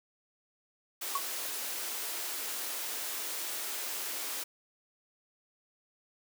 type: high-pass noise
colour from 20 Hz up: white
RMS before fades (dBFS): -37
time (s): 1.01-4.44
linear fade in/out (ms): 10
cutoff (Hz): 290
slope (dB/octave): 24
type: tone with exponential decay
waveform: sine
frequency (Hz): 1108.7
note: C#6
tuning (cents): 0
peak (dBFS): -25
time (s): 1.15-1.24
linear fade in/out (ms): 5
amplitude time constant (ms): 18
effects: none